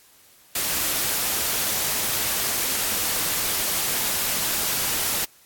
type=noise; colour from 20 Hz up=white; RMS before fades=-24 dBFS; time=0.55-5.25 s; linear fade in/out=5 ms; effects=white hiss -54 dBFS RMS until 5.45 s + AAC 64 kbps